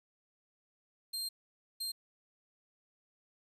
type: tone bursts at uneven times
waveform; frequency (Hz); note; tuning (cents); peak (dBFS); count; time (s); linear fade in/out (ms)
sawtooth; 4186; C8; 0; -33; 2; 1.13-1.29 / 1.8-1.92; 10
effects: resampled to 32000 Hz + 11-bit